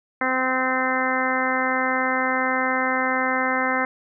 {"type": "harmonic tone", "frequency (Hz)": 258.6, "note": "C4", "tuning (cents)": -20, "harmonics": [1, 2, 3, 4, 5, 6, 7, 8], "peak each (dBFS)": [-28, -28, -28, -28, -28, -28, -28, -28], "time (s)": [0.21, 3.85], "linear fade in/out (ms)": 2, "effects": []}